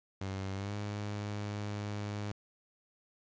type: tone with pitch glide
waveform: sawtooth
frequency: 96.5 to 103.43 Hz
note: G2 to G#2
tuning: -27 to -7 cents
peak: -32 dBFS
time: 0.21-2.32 s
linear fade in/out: 5 ms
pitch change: +120 cents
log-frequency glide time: 0.54-0.75 s
effects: resampled to 16000 Hz + 10-bit